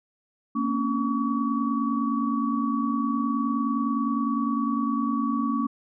sine tone cluster, 229.8 / 259.9 / 279.5 / 1133 Hz, A#3 / C4 / C#4 / C#6, -25 / -11 / +14 / +37 cents, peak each -26 / -35 / -27 / -29 dBFS, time 0.55-5.67 s, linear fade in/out 10 ms, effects none

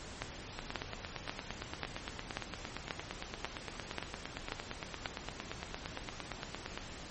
two click trains, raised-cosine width 0.3 ms, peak -18 / -22 dBFS, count 10 / 55, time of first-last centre 0.22-5.059 / 0.59-6.776 s, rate 1.86 / 8.73 Hz, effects pink hiss -47 dBFS RMS until 7.1 s + MP3 32 kbps

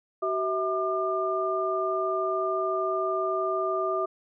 sine tone cluster, 379.2 / 649 / 1201 Hz, F#4 / E5 / D6, +43 / -27 / +38 cents, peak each -29 dBFS, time 0.22-4.06 s, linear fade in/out 10 ms, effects none

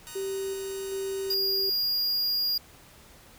5% pulse chord, D# minor, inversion second, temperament just, 933.4 / 1244.5 / 1493.4 Hz, A#5 / D#6 / F#6, +2 / 0 / +16 cents, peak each -33 / -37 / -34 dBFS, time 0.07-1.34 s, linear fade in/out 0 ms
sine tone with tremolo, 388.4 Hz, G4, 16 cents flat, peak -29 dBFS, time 0.15-1.7 s, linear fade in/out 10 ms, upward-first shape square, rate 1.3 Hz, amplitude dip 30%
square tone, 4837 Hz, D#8, 50 cents flat, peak -25 dBFS, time 1.3-2.58 s, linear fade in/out 5 ms
effects pink hiss -53 dBFS RMS until 3.38 s

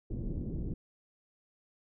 pink low-pass noise, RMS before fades -36 dBFS, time 0.1-0.74 s, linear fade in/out 5 ms, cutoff 340 Hz, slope 24 dB/octave, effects none

